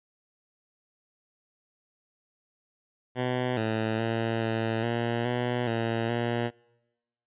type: tone with pitch steps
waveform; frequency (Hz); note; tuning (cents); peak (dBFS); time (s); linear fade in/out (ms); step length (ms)
10% pulse; 125.6 / 110.8 / 113.9 / 112.7 / 117.6 / 122.5 / 114.6 / 118.6; B2 / A2 / A#2 / A2 / A#2 / B2 / A#2 / A#2; +30 / +13 / -40 / +42 / +16 / -14 / -29 / +30; -18; 3.15-6.51; 50; 420
effects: noise-tail reverb RT60 1.0 s tail -26 dB re dry + resampled to 8000 Hz